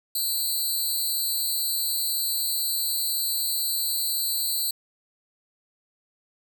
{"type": "tone cluster", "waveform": "5% pulse", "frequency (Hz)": [4026, 4181, 4505], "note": ["B7", "C8", "C#8"], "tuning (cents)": [33, -2, 27], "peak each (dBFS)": -22, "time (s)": [0.15, 4.71], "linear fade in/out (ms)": 5, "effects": ["9-bit"]}